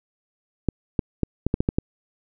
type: clicks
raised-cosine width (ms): 3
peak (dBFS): -7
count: 8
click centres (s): 0.687 / 0.992 / 1.233 / 1.466 / 1.541 / 1.605 / 1.689 / 1.785
effects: none